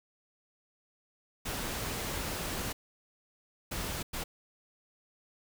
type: noise bursts at uneven times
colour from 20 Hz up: pink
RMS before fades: -36 dBFS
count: 3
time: 1.45-2.73 / 3.71-4.03 / 4.13-4.24 s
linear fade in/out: 10 ms
effects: none